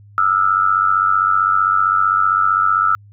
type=tone with amplitude modulation; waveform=sine; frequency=1318.5 Hz; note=E6; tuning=in tune; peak=-8 dBFS; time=0.18-2.95 s; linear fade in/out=0 ms; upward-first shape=sine; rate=95.5 Hz; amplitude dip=90%; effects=added 102 Hz sine -41 dBFS peak until 3.12 s